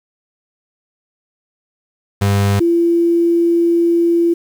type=tone pair in turn; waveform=35% pulse / sine; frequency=100 / 339.9 Hz; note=G2 / F4; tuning=+35 / -47 cents; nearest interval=octave + major sixth; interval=2118 cents; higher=second; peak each=-10 dBFS; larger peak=neither; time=2.21-2.6 / 2.6-4.34 s; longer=second; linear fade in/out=10 ms; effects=7-bit